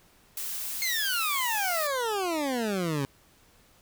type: noise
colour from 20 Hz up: blue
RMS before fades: -34 dBFS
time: 0.37-1.87 s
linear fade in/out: 2 ms
type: exponential sweep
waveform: 20% pulse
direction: down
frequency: 2161 to 133.6 Hz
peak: -22 dBFS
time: 0.82-3.05 s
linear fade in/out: 0 ms
effects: pink hiss -60 dBFS RMS until 3.81 s